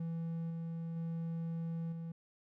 triangle tone with level steps, 165.6 Hz, E3, 8 cents sharp, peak -34 / -36 / -34 / -38 dBFS, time 0-2.12 s, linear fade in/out 5 ms, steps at 0.5 / 0.96 / 1.92 s, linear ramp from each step 5 ms, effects none

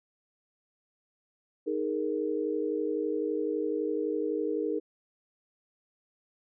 sine chord, D# suspended fourth, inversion none, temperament just, 311.1 / 414.8 / 466.7 Hz, D#4 / G#4 / A#4, 0 / -2 / +2 cents, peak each -32 dBFS, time 1.66-4.8 s, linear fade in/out 20 ms, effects none

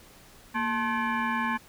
sine tone with frequency modulation, 415.3 Hz, G#4, in tune, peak -25 dBFS, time 0.54-1.58 s, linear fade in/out 20 ms, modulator 648 Hz, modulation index 2.5, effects pink hiss -53 dBFS RMS until 1.68 s

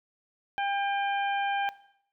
harmonic tone with a mistuned harmonic, 799 Hz, G5, 33 cents sharp, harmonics 1 / 2 / 3 / 4, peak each -28 / -34 / -38 / -40 dBFS, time 0.58-1.69 s, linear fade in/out 0 ms, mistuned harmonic 4, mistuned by -53 cents, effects noise-tail reverb RT60 0.7 s tail -17 dB re dry

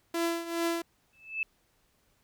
sawtooth tone with tremolo, 336.5 Hz, E4, 36 cents sharp, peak -22 dBFS, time 0.14-0.82 s, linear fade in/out 5 ms, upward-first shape triangle, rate 2.4 Hz, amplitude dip 80%
sine tone with exponential growth, 2623 Hz, E7, 9 cents flat, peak -25 dBFS, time 1.13-1.43 s, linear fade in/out 2 ms, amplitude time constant 64 ms
effects pink hiss -70 dBFS RMS until 2.23 s

